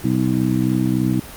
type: harmonic tone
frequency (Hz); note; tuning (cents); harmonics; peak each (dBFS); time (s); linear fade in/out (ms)
63.4; B1; +46; 2 / 3 / 4 / 5; -21 / -21 / -21 / -21; 0.04-1.2; 5
effects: pink hiss -36 dBFS RMS until 1.36 s + Opus 32 kbps